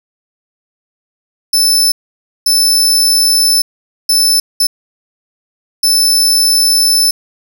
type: tone bursts at uneven times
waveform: sawtooth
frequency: 5274 Hz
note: E8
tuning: in tune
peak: -5 dBFS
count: 5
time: 1.53-1.92 / 2.46-3.62 / 4.09-4.4 / 4.6-4.67 / 5.83-7.11 s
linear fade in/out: 5 ms
effects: none